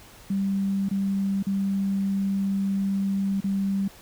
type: tone with dropouts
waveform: sine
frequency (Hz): 196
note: G3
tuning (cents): 0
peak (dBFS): -22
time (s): 0.3-3.88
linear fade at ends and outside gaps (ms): 5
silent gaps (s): 0.888-0.911 / 1.427-1.467 / 3.405-3.441
effects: pink hiss -49 dBFS RMS until 4.01 s